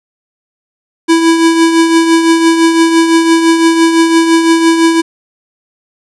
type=tone with tremolo; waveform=square; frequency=329.6 Hz; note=E4; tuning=in tune; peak=-4 dBFS; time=1.08-5.02 s; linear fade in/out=20 ms; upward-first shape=triangle; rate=5.9 Hz; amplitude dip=55%; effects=resampled to 24000 Hz + 7-bit